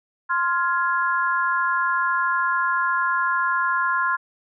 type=chord; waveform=sine; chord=F minor; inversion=second; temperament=just; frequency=1047.7 / 1396.9 / 1676.3 Hz; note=C6 / F6 / Ab6; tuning=+2 / 0 / +16 cents; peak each=-22 / -23 / -26 dBFS; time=0.29-4.17 s; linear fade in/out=20 ms; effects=none